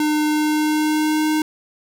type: tone with pitch glide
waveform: square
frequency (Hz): 303.1 to 308.4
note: D#4 to D#4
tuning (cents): -45 to -15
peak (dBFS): -17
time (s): 0-1.42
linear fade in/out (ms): 2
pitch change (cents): +30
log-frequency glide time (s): 0.26-1.26
effects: none